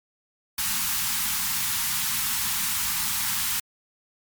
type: band-stop noise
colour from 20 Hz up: white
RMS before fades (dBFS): -26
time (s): 0.58-3.6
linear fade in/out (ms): 5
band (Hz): 250 to 810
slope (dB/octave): 96
effects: MP3 96 kbps